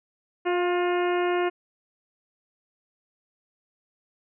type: harmonic tone with a mistuned harmonic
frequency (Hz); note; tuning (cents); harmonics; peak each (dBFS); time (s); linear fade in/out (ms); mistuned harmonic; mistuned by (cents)
355.3; F4; +30; 1 / 2 / 3 / 4 / 5 / 6 / 7 / 8; -23 / -29 / -33 / -35 / -37 / -39 / -40 / -41; 0.45-1.5; 20; 2; -17
effects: none